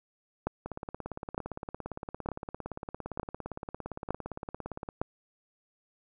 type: two click trains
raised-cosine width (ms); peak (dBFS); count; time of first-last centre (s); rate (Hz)
1; -15 / -23; 6 / 75; 0.47-5.015 / 0.66-4.889; 1.1 / 17.5
effects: none